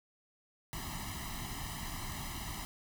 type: noise with comb filter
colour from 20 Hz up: pink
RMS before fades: -41 dBFS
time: 0.73-2.65 s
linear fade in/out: 0 ms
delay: 1 ms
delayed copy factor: +1
effects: none